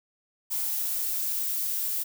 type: noise with high-pass filter sweep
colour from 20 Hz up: violet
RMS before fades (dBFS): -29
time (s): 0.5-2.04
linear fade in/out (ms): 20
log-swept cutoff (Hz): 880 to 350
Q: 5.7
effects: none